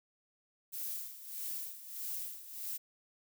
violet noise with tremolo, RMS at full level -39 dBFS, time 0.72-2.78 s, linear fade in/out 20 ms, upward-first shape sine, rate 1.6 Hz, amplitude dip 75%, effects none

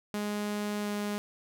sawtooth tone with pitch glide, 207.7 to 206.5 Hz, G#3 to G#3, 0 to -10 cents, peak -27 dBFS, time 0.14-1.18 s, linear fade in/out 0 ms, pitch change -10 cents, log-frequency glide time 0.81-0.88 s, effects none

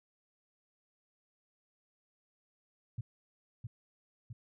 sine tone with echo, 116.54 Hz, A#2, in tune, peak -34 dBFS, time 2.98-3.01 s, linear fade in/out 5 ms, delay 660 ms, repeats 2, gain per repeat -4 dB, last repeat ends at 4.33 s, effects none

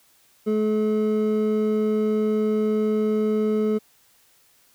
triangle tone pair together, 214.6 / 429.2 Hz, A3 / A4, -43 / -43 cents, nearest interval octave, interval 1200 cents, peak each -20 dBFS, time 0.46-3.79 s, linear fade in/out 20 ms, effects white hiss -59 dBFS RMS until 4.74 s

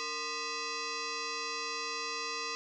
sine tone with frequency modulation, 1800 Hz, A6, 39 cents sharp, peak -34 dBFS, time 0-2.55 s, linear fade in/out 0 ms, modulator 754 Hz, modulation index 5.4, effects none

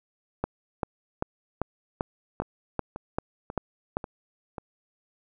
two click trains, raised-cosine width 1 ms, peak -12 / -21 dBFS, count 10 / 5, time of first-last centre 0.44-3.969 / 2.42-4.582 s, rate 2.55 / 1.85 Hz, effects none

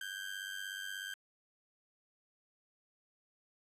30% pulse ring-modulated tone, 1574 Hz, G6, 7 cents sharp, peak -35 dBFS, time 0.01-1.14 s, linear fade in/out 0 ms, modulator 48.3 Hz, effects resampled to 32000 Hz

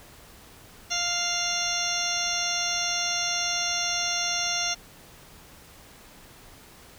harmonic tone, 698 Hz, F5, 1 cent flat, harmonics 1 / 2 / 3 / 4 / 5 / 6 / 8 / 9, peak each -35 / -35 / -35 / -33 / -34 / -34 / -30 / -32 dBFS, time 0.9-4.75 s, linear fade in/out 20 ms, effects pink hiss -50 dBFS RMS until 6.98 s

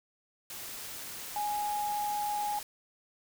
sine tone in noise, 830.6 Hz, G#5, in tune, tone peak -30 dBFS, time 1.36-2.59 s, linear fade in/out 2 ms, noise white, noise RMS -42 dBFS, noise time 0.5-2.63 s, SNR +9 dB, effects none

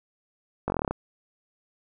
slowing click train, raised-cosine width 1 ms, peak -13 dBFS, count 10, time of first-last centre 0.68-0.91 s, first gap 20 ms, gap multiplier 1.06, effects none

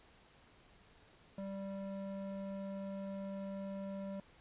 square tone with band-pass filter, 195.5 Hz, G3, 4 cents flat, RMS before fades -43 dBFS, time 1.38-4.2 s, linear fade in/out 2 ms, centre 400 Hz, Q 4.1, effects pink hiss -64 dBFS RMS until 4.4 s + resampled to 8000 Hz

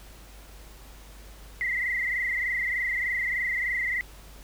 sine tone with frequency modulation, 2000 Hz, B6, 21 cents sharp, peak -25 dBFS, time 1.61-4.01 s, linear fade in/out 0 ms, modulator 23.3 Hz, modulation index 4.1, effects added 50 Hz sine -46 dBFS peak until 4.43 s + pink hiss -51 dBFS RMS until 4.43 s

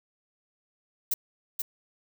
violet noise with echo, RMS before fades -26 dBFS, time 1.11-1.14 s, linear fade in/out 5 ms, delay 480 ms, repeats 1, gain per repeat -4 dB, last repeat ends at 1.62 s, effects none

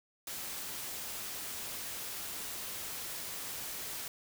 white noise, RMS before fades -41 dBFS, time 0.27-4.08 s, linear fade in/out 2 ms, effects none

